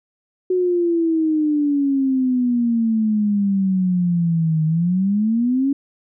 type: exponential two-way sweep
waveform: sine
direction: down then up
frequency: 370 to 155.56 to 282 Hz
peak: -15 dBFS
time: 0.5-5.73 s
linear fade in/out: 5 ms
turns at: 4.65 s
effects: none